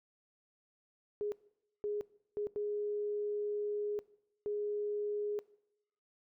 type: tone bursts at uneven times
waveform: sine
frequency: 415.3 Hz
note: G#4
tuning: in tune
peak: -33 dBFS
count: 5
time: 1.21-1.32 / 1.84-2.01 / 2.37-2.47 / 2.56-3.99 / 4.46-5.39 s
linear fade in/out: 0 ms
effects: noise-tail reverb RT60 0.8 s tail -21 dB re dry